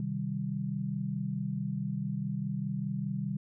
sine chord, C minor, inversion none, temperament equal, 130.81 / 155.56 / 196 Hz, C3 / Eb3 / G3, 0 / 0 / 0 cents, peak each -36 / -36 / -34 dBFS, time 0-3.37 s, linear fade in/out 2 ms, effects none

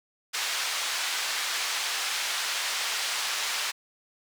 white band-pass noise, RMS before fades -30 dBFS, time 0.33-3.72 s, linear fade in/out 20 ms, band 920 to 5200 Hz, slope 12 dB/octave, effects none

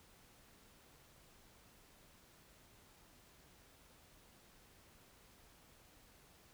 silence, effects pink hiss -65 dBFS RMS until 6.53 s

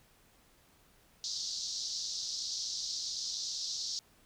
white band-pass noise, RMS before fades -38 dBFS, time 1.24-3.99 s, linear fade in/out 0 ms, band 4000 to 6000 Hz, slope 48 dB/octave, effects pink hiss -65 dBFS RMS until 4.25 s

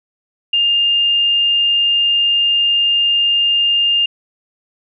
sine tone, 2811 Hz, F7, 11 cents sharp, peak -11 dBFS, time 0.53-4.06 s, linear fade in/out 5 ms, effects none

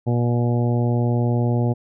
harmonic tone, 120 Hz, B2, 49 cents flat, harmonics 1 / 2 / 3 / 4 / 5 / 6 / 7, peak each -18 / -24 / -28 / -30 / -32 / -34 / -35 dBFS, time 0.06-1.74 s, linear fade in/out 20 ms, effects none

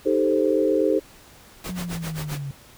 sine chord, A half-diminished seventh, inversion second, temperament equal, 311.1 / 392 / 440 / 523.3 Hz, Eb4 / G4 / A4 / C5, 0 / 0 / 0 / 0 cents, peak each -23 dBFS, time 0.05-1 s, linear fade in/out 20 ms
pink noise with tremolo, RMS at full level -32 dBFS, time 1.64-2.41 s, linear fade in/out 2 ms, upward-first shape sine, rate 7.6 Hz, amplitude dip 95%
sine linear sweep, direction down, 185 to 136 Hz, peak -28 dBFS, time 1.69-2.51 s, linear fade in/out 2 ms
effects pink hiss -49 dBFS RMS until 2.77 s

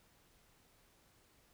silence, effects pink hiss -69 dBFS RMS until 1.53 s

